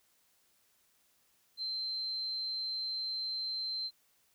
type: tone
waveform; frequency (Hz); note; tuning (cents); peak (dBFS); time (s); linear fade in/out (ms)
sine; 4114; C8; -30; -34; 1.57-3.91; 50
effects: white hiss -71 dBFS RMS until 4.34 s